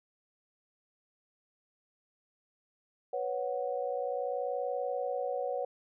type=chord; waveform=sine; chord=B suspended second; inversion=none; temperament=equal; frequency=493.9 / 554.4 / 740 Hz; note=B4 / C#5 / F#5; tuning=0 / 0 / 0 cents; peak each=-35 / -35 / -37 dBFS; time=3.13-5.65 s; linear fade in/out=5 ms; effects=none